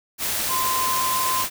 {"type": "tone in noise", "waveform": "sine", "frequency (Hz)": 1035, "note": "C6", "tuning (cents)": -19, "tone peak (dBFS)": -22, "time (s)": [0.48, 1.46], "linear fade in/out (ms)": 50, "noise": "white", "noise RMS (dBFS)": -25, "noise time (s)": [0.18, 1.5], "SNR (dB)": 0, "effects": []}